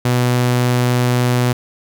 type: tone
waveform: sawtooth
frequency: 123.47 Hz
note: B2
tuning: in tune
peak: -9 dBFS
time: 0.05-1.53 s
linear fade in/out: 5 ms
effects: none